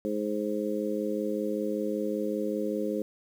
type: harmonic tone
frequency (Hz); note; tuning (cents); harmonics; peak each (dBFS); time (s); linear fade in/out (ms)
105.2; G#2; +23; 2 / 3 / 4 / 5; -33 / -33 / -33 / -33; 0.05-3.02; 0
effects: 9-bit